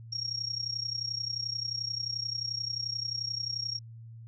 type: tone with amplitude modulation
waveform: sine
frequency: 5570 Hz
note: F8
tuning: 5 cents flat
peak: -28 dBFS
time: 0.12-3.79 s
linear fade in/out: 10 ms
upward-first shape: sine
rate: 31.4 Hz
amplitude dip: 85%
effects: added 114 Hz sine -44 dBFS peak until 4.27 s